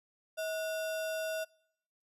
sine tone with sample-and-hold, 640 Hz, D#5, 49 cents sharp, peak -33 dBFS, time 0.37-1.45 s, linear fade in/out 20 ms, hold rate 2100 Hz, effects noise-tail reverb RT60 0.8 s tail -25 dB re dry + resampled to 32000 Hz

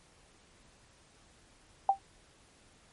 sine tone with exponential decay, 784 Hz, G5, in tune, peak -17 dBFS, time 1.89-1.99 s, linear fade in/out 2 ms, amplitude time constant 20 ms, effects pink hiss -62 dBFS RMS until 2.92 s + MP3 48 kbps

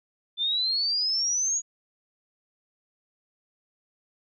sine exponential sweep, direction up, 3520 to 6810 Hz, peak -23 dBFS, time 0.37-1.62 s, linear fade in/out 50 ms, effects none

